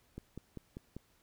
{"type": "click train", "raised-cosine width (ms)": 3, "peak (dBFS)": -30, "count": 5, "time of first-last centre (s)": [0.18, 0.966], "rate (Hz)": 5.09, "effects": ["pink hiss -70 dBFS RMS until 1.22 s"]}